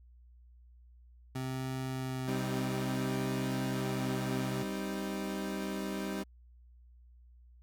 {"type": "tone with vibrato", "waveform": "25% pulse", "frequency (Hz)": 130, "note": "C3", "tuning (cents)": -11, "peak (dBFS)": -31, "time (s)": [1.35, 4.63], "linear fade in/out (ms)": 5, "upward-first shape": "sine", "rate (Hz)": 0.61, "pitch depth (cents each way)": 13}
{"type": "chord", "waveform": "30% pulse", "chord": "C minor", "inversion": "second", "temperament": "equal", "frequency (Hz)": [196, 261.6, 311.1], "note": ["G3", "C4", "Eb4"], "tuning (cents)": [0, 0, 0], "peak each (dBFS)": [-34, -40, -38], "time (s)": [2.27, 6.24], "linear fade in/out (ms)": 20}
{"effects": ["added 60 Hz sine -55 dBFS peak until 7.62 s"]}